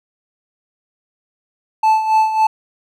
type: tone with tremolo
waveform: triangle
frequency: 875 Hz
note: A5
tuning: 10 cents flat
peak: -7 dBFS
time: 1.83-2.47 s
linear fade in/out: 5 ms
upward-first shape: sine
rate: 3.6 Hz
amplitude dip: 65%
effects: none